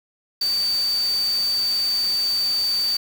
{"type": "tone in noise", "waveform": "sine", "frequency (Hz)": 4597, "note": "D8", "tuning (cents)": -38, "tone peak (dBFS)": -19, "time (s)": [0.41, 2.97], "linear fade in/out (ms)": 5, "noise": "white", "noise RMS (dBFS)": -34, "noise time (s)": [0.41, 2.97], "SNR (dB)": 12, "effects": []}